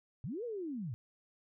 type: linear two-way sweep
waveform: sine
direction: up then down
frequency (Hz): 102 to 497.8 to 102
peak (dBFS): -37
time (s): 0.24-0.94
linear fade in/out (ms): 0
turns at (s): 0.44
effects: none

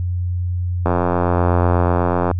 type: click train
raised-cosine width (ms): 1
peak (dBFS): -3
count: 129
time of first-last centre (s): 0.86-2.313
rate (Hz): 88.1
effects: added 89 Hz sine -18 dBFS peak until 2.39 s

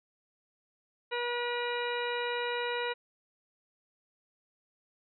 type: harmonic tone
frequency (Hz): 482.2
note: B4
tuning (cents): -41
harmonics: 1 / 2 / 3 / 4 / 5 / 6 / 8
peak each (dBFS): -34 / -37 / -39 / -40 / -41 / -42 / -43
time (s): 1.11-2.94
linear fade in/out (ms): 20
effects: none

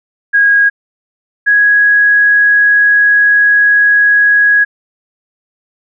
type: tone pair in turn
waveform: sine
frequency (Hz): 1642 / 1663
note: G#6 / G#6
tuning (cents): -20 / +2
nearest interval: unison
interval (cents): 22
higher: second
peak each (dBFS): -5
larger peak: neither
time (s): 0.33-0.7 / 1.46-4.65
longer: second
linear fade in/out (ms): 20
effects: none

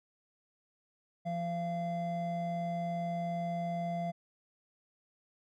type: tone pair together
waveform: triangle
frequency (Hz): 171.5 / 686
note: F3 / F5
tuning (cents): -31 / -31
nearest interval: 2 octaves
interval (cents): 2400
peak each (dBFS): -34 / -33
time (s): 1.25-4.12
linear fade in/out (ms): 20
effects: none

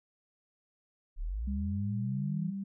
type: linear sweep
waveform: sine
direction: up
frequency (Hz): 30.87 to 173.6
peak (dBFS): -32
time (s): 1.16-2.53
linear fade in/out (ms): 50
type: tone with pitch glide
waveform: sine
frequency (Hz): 201.5 to 196.33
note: G3 to G3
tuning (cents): +48 to +3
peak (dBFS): -34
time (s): 1.47-2.64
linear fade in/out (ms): 10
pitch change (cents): -45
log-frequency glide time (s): 1.93-2.13
effects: none

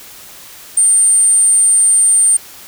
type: tone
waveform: sine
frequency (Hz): 8900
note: C#9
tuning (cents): +6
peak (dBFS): -7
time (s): 0.77-2.37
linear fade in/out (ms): 5
effects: white hiss -36 dBFS RMS until 2.67 s

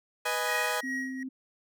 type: chord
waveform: 15% pulse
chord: G# minor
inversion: first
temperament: equal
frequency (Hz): 493.9 / 622.3 / 830.6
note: B4 / D#5 / G#5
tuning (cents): 0 / 0 / 0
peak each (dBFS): -26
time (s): 0.25-0.81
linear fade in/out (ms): 10
type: tone with tremolo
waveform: triangle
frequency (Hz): 1899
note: A#6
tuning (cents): +32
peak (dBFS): -29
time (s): 0.47-1.23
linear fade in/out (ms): 2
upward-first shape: sine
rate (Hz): 2.6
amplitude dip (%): 80
type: tone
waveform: sine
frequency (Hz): 261.6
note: C4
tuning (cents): 0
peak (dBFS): -34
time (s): 0.83-1.29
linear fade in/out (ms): 10
effects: none

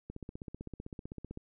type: click train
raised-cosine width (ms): 3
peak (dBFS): -29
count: 21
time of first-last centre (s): 0.1-1.374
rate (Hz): 15.7
effects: none

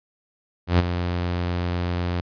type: tone with ADSR envelope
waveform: sawtooth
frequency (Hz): 88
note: F2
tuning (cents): +14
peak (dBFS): -9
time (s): 0.67-2.21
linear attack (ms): 120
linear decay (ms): 24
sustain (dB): -10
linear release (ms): 9
effects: resampled to 11025 Hz

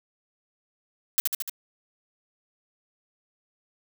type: noise with echo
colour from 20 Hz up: blue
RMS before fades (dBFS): -21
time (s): 1.18-1.2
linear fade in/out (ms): 0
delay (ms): 74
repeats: 4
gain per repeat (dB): -3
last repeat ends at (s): 1.496
effects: none

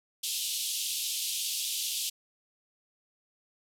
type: band-pass noise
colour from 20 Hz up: pink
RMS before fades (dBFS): -33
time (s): 0.23-2.1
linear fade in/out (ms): 10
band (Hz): 2900 to 14000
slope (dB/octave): 48
effects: none

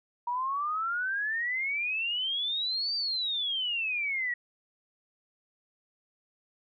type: exponential two-way sweep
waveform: sine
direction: up then down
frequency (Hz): 948 to 4699 to 1900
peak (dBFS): -28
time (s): 0.27-4.34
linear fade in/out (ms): 5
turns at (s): 2.95
effects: none

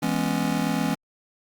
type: chord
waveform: square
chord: C# minor seventh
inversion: first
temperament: just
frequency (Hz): 166.31 / 207.9 / 249.5 / 277.2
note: E3 / G#3 / B3 / C#4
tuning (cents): +16 / +2 / +18 / 0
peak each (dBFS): -29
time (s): 0.02-0.95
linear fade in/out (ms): 10
effects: Opus 48 kbps

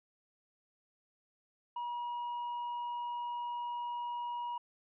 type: tone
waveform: triangle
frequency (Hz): 960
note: B5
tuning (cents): -49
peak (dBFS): -34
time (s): 1.76-4.58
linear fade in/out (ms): 5
effects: resampled to 8000 Hz

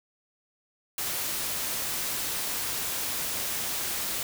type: noise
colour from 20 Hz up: white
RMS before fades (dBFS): -31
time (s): 0.98-4.23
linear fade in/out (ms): 2
effects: none

